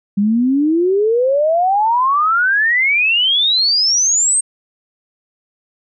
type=exponential sweep; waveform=sine; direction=up; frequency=196.4 to 8580 Hz; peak=-11 dBFS; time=0.17-4.41 s; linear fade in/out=10 ms; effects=none